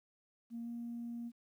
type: tone with pitch glide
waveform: sine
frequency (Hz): 233.1 to 235.7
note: A#3 to A#3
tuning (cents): 0 to +19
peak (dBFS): -39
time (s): 0.5-1.32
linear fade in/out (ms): 50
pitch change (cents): +19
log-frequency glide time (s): 0.63-0.68
effects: tanh soft clip ceiling -36 dBFS + 12-bit